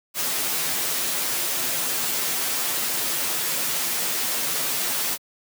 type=noise with comb filter; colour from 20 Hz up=white; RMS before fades=-25 dBFS; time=0.14-5.18 s; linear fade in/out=50 ms; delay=10 ms; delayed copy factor=-0.65; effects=high-pass 150 Hz 12 dB/octave